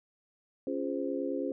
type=chord; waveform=sine; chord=Db major seventh; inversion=none; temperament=just; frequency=277.2 / 346.5 / 415.8 / 519.7 Hz; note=Db4 / F4 / Ab4 / C5; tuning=0 / -14 / +2 / -12 cents; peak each=-34 / -37 / -38 / -36 dBFS; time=0.67-1.52 s; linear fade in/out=2 ms; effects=none